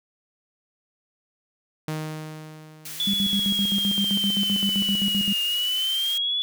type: tone with exponential decay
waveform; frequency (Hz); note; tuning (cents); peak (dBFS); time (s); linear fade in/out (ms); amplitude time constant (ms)
sawtooth; 155.56; D#3; 0; -22; 1.88-3.77; 2; 410
type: high-pass noise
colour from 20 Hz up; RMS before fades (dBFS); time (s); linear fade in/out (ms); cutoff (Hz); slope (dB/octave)
white; -36; 2.85-6.18; 5; 1600; 12
type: exponential two-way sweep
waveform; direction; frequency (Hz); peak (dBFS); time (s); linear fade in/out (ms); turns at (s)
sine; down then up; 3448 to 2826 to 3448; -22; 3-6.42; 0; 5.43
type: tone with tremolo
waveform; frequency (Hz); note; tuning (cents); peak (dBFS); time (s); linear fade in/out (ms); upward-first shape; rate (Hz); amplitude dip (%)
sine; 200; G3; +35; -22; 3.07-5.33; 5; square; 7.7; 80
effects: none